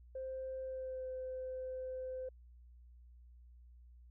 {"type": "tone with pitch glide", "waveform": "sine", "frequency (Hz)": [523.3, 515.2], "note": ["C5", "C5"], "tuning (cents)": [0, -27], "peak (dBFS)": -39, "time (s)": [0.15, 2.29], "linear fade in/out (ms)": 5, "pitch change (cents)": -27, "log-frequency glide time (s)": [0.63, 1.08], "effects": ["tanh soft clip ceiling -35 dBFS", "added 60 Hz sine -56 dBFS peak until 4.1 s"]}